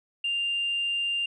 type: tone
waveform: sine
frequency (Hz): 2794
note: F7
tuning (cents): 0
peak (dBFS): -24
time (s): 0.24-1.26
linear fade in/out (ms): 5
effects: tanh soft clip ceiling -21 dBFS